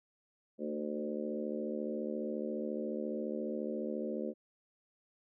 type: harmonic tone with a mistuned harmonic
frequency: 74.4 Hz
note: D2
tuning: 23 cents sharp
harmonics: 3 / 4 / 5 / 6 / 7 / 8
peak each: -39 / -43 / -41 / -46 / -41 / -46 dBFS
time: 0.58-4.34 s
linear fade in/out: 50 ms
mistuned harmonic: 4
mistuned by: +19 cents
effects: none